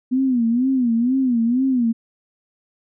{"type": "tone with vibrato", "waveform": "sine", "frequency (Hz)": 246.9, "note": "B3", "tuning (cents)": 0, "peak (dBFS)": -15, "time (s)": [0.11, 1.93], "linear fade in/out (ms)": 20, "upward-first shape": "sine", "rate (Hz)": 2.1, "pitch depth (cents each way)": 140, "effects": []}